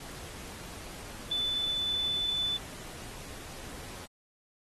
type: tone in noise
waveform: sine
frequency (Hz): 3500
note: A7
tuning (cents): -10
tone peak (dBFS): -28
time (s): 1.31-2.57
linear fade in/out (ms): 5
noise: pink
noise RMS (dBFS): -45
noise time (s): 0-4.06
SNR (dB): +14
effects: AAC 32 kbps